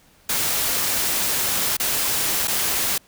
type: noise with dropouts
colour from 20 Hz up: white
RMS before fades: -22 dBFS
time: 0.29-2.98 s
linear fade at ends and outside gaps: 5 ms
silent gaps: 1.769-1.798 / 2.474-2.479 s
effects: pink hiss -55 dBFS RMS until 3.07 s